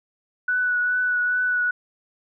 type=tone with vibrato; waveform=sine; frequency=1480 Hz; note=F#6; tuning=in tune; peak=-19 dBFS; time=0.48-1.71 s; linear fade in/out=5 ms; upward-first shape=triangle; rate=2.4 Hz; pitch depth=21 cents each way; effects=none